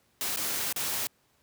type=noise with dropouts; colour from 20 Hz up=white; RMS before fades=-31 dBFS; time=0.21-1.07 s; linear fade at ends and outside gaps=0 ms; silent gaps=0.361-0.372 / 0.726-0.762 s; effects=pink hiss -68 dBFS RMS until 1.42 s + high-pass 80 Hz 12 dB/octave